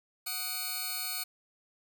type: tone cluster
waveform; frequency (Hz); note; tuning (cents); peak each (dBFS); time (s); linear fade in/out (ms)
10% pulse; 738 / 1246 / 2324 / 4312; F#5 / D#6 / D7 / C#8; -5 / +2 / -19 / -49; -36 / -36 / -33 / -28; 0.26-1.24; 10
effects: none